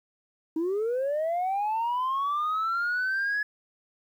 sine linear sweep, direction up, 310.3 to 1700 Hz, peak -23 dBFS, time 0.56-3.43 s, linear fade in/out 5 ms, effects tanh soft clip ceiling -23 dBFS + 10-bit

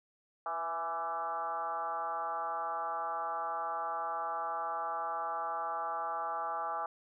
sine tone with frequency modulation, 1001 Hz, B5, 23 cents sharp, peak -33 dBFS, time 0.46-6.86 s, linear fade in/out 2 ms, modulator 170 Hz, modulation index 2, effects none

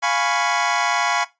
25% pulse chord, C# dominant seventh, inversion first, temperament equal, 698.5 / 830.6 / 987.8 / 1108.7 Hz, E#5 / G#5 / B5 / C#6, 0 / 0 / 0 / 0 cents, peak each -20 dBFS, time 0.02-1.25 s, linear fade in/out 20 ms, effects noise-tail reverb RT60 0.2 s tail -17 dB re dry + resampled to 16000 Hz

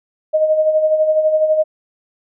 sine tone with tremolo, 622.3 Hz, D#5, in tune, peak -9 dBFS, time 0.33-1.64 s, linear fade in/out 20 ms, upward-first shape sine, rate 12 Hz, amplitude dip 55%, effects none

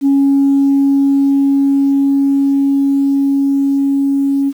sine tone with level ramp, 276.9 Hz, C#4, 2 cents flat, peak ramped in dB -6 to -10 dBFS, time 0.01-4.53 s, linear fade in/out 50 ms, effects tanh soft clip ceiling -5 dBFS + 7-bit

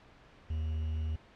triangle tone with quantisation, 78.5 Hz, D#2, 16 cents sharp, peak -29 dBFS, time 0.5-1.16 s, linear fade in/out 5 ms, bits 9, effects pink hiss -58 dBFS RMS until 1.35 s + low-pass 3000 Hz 12 dB/octave

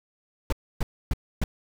brown noise bursts, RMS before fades -23 dBFS, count 4, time 0.5-1.44 s, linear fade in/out 2 ms, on 25 ms, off 280 ms, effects none

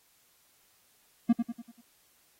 triangle tone with echo, 234.1 Hz, A#3, 8 cents sharp, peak -16 dBFS, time 1.29-1.33 s, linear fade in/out 10 ms, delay 97 ms, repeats 5, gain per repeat -7 dB, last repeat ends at 1.815 s, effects white hiss -66 dBFS RMS until 2.39 s + AAC 48 kbps

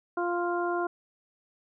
harmonic tone, 349.2 Hz, F4, in tune, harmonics 1 / 2 / 3 / 4, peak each -29 / -32 / -34 / -35 dBFS, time 0.17-0.87 s, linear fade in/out 5 ms, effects none

